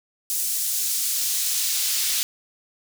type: noise with high-pass filter sweep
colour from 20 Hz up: pink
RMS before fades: -24 dBFS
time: 0.3-2.23 s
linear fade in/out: 0 ms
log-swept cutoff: 7700 to 3800 Hz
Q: 0.85
effects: none